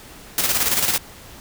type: noise with tremolo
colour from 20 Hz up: white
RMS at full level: -18 dBFS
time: 0.38-0.98 s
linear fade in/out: 2 ms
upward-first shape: square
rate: 18 Hz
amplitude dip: 50%
effects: pink hiss -42 dBFS RMS until 1.4 s